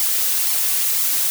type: noise with flanger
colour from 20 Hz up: blue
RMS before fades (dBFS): -19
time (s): 0-1.3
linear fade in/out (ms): 0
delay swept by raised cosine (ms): 0.9 to 5.4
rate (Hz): 2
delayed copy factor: +0.6
effects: none